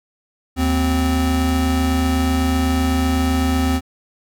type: tone pair together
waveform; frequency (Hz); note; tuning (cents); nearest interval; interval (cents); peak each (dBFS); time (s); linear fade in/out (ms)
square; 76.88 / 258.6; D#2 / C4; -20 / -20; octave + major sixth; 2100; -19; 0.56-3.81; 50
effects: none